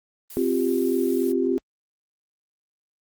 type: noise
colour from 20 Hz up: blue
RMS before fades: -40 dBFS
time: 0.3-1.32 s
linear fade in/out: 2 ms
type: chord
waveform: sine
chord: C suspended fourth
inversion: none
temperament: just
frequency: 261.6 / 348.8 / 392.4 Hz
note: C4 / F4 / G4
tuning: 0 / -2 / +2 cents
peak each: -24 dBFS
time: 0.37-1.58 s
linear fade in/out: 0 ms
effects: Opus 24 kbps